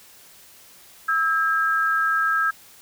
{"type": "tone pair together", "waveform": "sine", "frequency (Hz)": [1306.7, 1616], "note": ["E6", "G#6"], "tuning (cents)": [-16, -48], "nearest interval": "major third", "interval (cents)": 368, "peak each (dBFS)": -21, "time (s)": [1.08, 2.51], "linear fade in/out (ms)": 10, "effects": ["white hiss -49 dBFS RMS until 2.81 s"]}